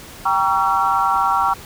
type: chord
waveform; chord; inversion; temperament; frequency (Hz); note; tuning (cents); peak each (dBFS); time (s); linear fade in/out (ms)
sine; G diminished seventh; none; just; 784 / 940.8 / 1128.9 / 1354.7; G5 / Bb5 / Db6 / Fb6; 0 / +16 / +31 / +47; -20; 0.25-1.54; 10
effects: pink hiss -38 dBFS RMS until 1.65 s

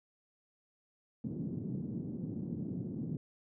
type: band-pass noise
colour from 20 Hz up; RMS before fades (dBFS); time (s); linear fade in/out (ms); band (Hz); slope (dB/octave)
white; -39; 1.24-3.17; 2; 120 to 260; 24
effects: none

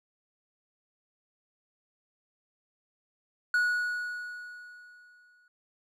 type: tone with exponential decay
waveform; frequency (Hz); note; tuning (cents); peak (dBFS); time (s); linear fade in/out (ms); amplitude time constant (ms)
triangle; 1461; F#6; -22; -20; 3.54-5.48; 2; 420
effects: none

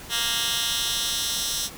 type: tone with high-pass filter sweep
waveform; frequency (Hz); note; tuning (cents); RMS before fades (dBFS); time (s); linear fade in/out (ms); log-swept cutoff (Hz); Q
10% pulse; 233.1; A#3; 0; -26; 0.09-1.7; 50; 2600 to 4800; 1.4
effects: pink hiss -41 dBFS RMS until 1.77 s

